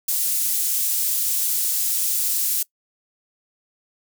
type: high-pass noise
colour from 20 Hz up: pink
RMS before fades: -22 dBFS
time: 0.08-2.63 s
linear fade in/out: 5 ms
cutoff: 9400 Hz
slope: 12 dB/octave
effects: noise-tail reverb RT60 0.1 s tail -22 dB re dry